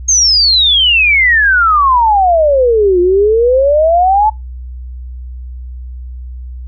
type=exponential two-way sweep; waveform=sine; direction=down then up; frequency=6510 to 349 to 880 Hz; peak=-6 dBFS; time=0.08-4.3 s; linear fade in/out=10 ms; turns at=3 s; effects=noise-tail reverb RT60 0.2 s tail -25 dB re dry + added 62 Hz sine -23 dBFS peak until 6.67 s